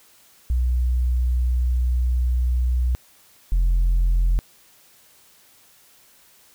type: tone pair in turn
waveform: sine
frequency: 61.74 / 43.26 Hz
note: B1 / F1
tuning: 0 / -16 cents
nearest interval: tritone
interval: 616 cents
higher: first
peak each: -16 / -13 dBFS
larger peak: second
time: 0.5-2.95 / 3.52-4.39 s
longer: first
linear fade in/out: 0 ms
effects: tanh soft clip ceiling -14 dBFS + white hiss -54 dBFS RMS until 6.54 s